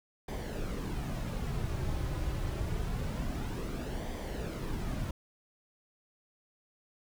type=noise with flanger; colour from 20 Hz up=brown; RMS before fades=-35 dBFS; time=0.28-5.11 s; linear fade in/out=5 ms; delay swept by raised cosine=0.73 to 4.43 ms; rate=0.26 Hz; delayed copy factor=-0.5; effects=none